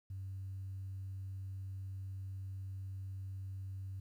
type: tone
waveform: sine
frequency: 96 Hz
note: G2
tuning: 36 cents flat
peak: -40 dBFS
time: 0.1-4 s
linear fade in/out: 5 ms
effects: tanh soft clip ceiling -37 dBFS + 12-bit